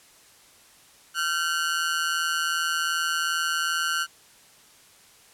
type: ring-modulated tone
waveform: sawtooth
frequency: 1459 Hz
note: F#6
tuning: 25 cents flat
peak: -17 dBFS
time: 1.14-4.07 s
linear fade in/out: 50 ms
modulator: 81.3 Hz
effects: white hiss -54 dBFS RMS until 5.33 s + low-pass 11000 Hz 12 dB/octave